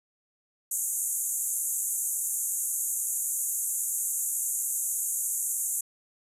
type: band-pass noise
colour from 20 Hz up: pink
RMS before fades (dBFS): -30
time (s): 0.71-5.81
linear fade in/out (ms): 5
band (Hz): 6600 to 13000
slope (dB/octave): 96
effects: none